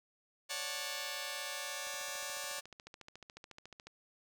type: chord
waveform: 5% pulse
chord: D major seventh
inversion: third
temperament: just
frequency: 550.6 / 587.3 / 734.2 / 881 Hz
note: C#5 / D5 / F#5 / A5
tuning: -12 / 0 / -14 / +2 cents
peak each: -32 / -32 / -35 / -34 dBFS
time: 0.49-2.61 s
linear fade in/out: 20 ms
type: click train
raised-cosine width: 0.2 ms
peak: -33 dBFS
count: 29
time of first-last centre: 1.87-3.87 s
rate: 14 Hz
effects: none